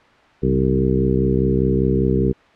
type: harmonic tone with a mistuned harmonic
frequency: 65 Hz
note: C2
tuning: 11 cents flat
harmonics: 1 / 2 / 3 / 4 / 5 / 6 / 7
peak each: -23 / -21 / -21 / -24 / -25 / -21 / -25 dBFS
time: 0.42-2.33 s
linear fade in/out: 20 ms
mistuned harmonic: 2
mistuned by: +55 cents
effects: white hiss -50 dBFS RMS until 2.55 s + low-pass 2000 Hz 12 dB/octave